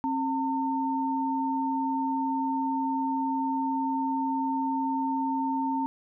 sine tone pair together, 268.2 / 905.5 Hz, C4 / A5, +43 / +49 cents, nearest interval octave + major sixth, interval 2106 cents, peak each -28 dBFS, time 0.04-5.86 s, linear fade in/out 0 ms, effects none

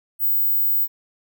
sine tone, 16000 Hz, B9, 21 cents sharp, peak -16 dBFS, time 0.19-0.88 s, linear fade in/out 50 ms, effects none

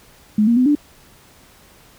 sine tone with pitch steps, 212 / 234.6 / 252.8 / 293.3 Hz, G#3 / A#3 / B3 / D4, +36 / +11 / +41 / -2 cents, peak -11 dBFS, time 0.38-0.752 s, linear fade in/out 5 ms, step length 93 ms, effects pink hiss -49 dBFS RMS until 1.98 s

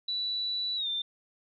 sine tone with pitch glide, 3951 to 3581 Hz, B7 to A7, 0 to +30 cents, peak -29 dBFS, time 0.08-1.02 s, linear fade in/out 5 ms, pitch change -170 cents, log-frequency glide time 0.76-0.88 s, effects none

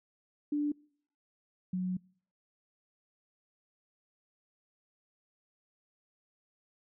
sine tone pair in turn, 293.7 / 183.43 Hz, D4 / F#3, 0 / -15 cents, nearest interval minor sixth, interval 815 cents, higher first, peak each -28 / -30 dBFS, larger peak first, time 0.52-0.72 / 1.73-1.97 s, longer second, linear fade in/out 5 ms, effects noise-tail reverb RT60 0.6 s tail -26 dB re dry

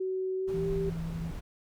sine tone with pitch glide, 375.8 to 392.2 Hz, F#4 to G4, +27 to +1 cents, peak -29 dBFS, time 0-0.9 s, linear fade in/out 10 ms, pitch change +74 cents, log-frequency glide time 0.37-0.67 s
brown noise, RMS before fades -39 dBFS, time 0.47-1.41 s, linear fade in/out 20 ms
sine tone, 164.81 Hz, E3, in tune, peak -33 dBFS, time 0.54-1.31 s, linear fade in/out 2 ms
effects none

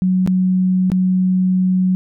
sine tone with dropouts, 185 Hz, F#3, in tune, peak -12 dBFS, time 0.02-1.95 s, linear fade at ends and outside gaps 0 ms, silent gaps 0.263-0.275 / 0.901-0.918 s, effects none

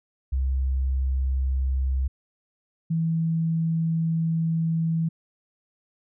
sine tone pair in turn, 65.9 / 163.39 Hz, C2 / E3, +13 / -15 cents, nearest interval octave + major third, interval 1572 cents, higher second, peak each -21 dBFS, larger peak neither, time 0.32-2.08 / 2.9-5.09 s, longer second, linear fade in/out 10 ms, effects none

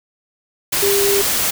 sine tone in noise, 400 Hz, G4, 35 cents sharp, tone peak -15 dBFS, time 0.82-1.22 s, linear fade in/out 10 ms, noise white, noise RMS -18 dBFS, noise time 0.72-1.51 s, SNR 0 dB, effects none

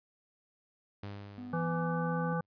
sawtooth tone with exponential decay, 101.1 Hz, G#2, 46 cents flat, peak -35 dBFS, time 1.03-2.46 s, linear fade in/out 5 ms, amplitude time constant 310 ms
triangle tone with pitch glide, 247.7 to 253.2 Hz, B3 to B3, +5 to +43 cents, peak -39 dBFS, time 1.38-2.33 s, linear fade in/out 0 ms, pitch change +38 cents, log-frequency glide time 1.89-2.18 s
harmonic tone, 167.1 Hz, E3, 24 cents sharp, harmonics 1 / 3 / 5 / 7 / 9, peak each -32 / -37 / -39 / -40 / -42 dBFS, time 1.53-2.41 s, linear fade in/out 5 ms
effects resampled to 11025 Hz

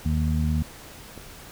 harmonic tone, 77.2 Hz, D#2, 13 cents flat, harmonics 1 / 2 / 3, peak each -23 / -26 / -28 dBFS, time 0.05-0.63 s, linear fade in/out 10 ms
click, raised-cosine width 2 ms, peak -27 dBFS, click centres 1.177 s
effects pink hiss -44 dBFS RMS until 1.51 s

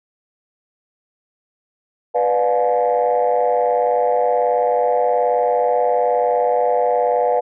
sine chord, B diminished seventh, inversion none, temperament just, 493.9 / 592.7 / 711.2 / 853.4 Hz, B4 / D5 / F5 / Ab5, 0 / +16 / +31 / +47 cents, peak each -17 / -20 / -18 / -22 dBFS, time 2.14-7.41 s, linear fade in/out 20 ms, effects tanh soft clip ceiling -7 dBFS

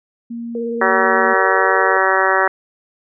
sine tone, 233.8 Hz, A#3, 5 cents sharp, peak -24 dBFS, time 0.3-1.34 s, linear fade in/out 10 ms
sine tone with vibrato, 466.2 Hz, A#4, in tune, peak -21 dBFS, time 0.55-1.97 s, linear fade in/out 2 ms, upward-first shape sine, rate 18 Hz, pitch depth 26 cents each way
harmonic tone, 190.4 Hz, F#3, 50 cents sharp, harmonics 2 / 3 / 4 / 5 / 6 / 7 / 8 / 9 / 10, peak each -21 / -21 / -21 / -21 / -21 / -21 / -21 / -21 / -21 dBFS, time 0.81-2.48 s, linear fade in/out 5 ms
effects none

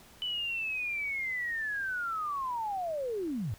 sine linear sweep, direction down, 3000 to 87.1 Hz, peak -31 dBFS, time 0.22-3.54 s, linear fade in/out 0 ms, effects pink hiss -56 dBFS RMS until 3.58 s

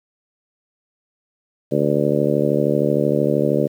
harmonic tone, 73 Hz, D2, 10 cents flat, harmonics 2 / 3 / 4 / 5 / 6 / 7 / 8, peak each -23 / -23 / -23 / -23 / -23 / -23 / -23 dBFS, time 1.71-3.68 s, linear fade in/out 20 ms, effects 8-bit

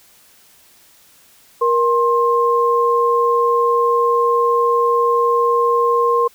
sine tone pair together, 472.2 / 1060 Hz, A#4 / C6, +22 / +22 cents, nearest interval octave + major second, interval 1400 cents, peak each -15 dBFS, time 1.61-6.28 s, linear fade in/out 10 ms, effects white hiss -50 dBFS RMS until 6.34 s

